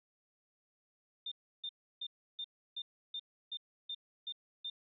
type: tone bursts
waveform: sine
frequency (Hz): 3611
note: A7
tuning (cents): +44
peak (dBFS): -38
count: 10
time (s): 1.26-4.7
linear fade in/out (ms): 5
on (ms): 56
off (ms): 320
effects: none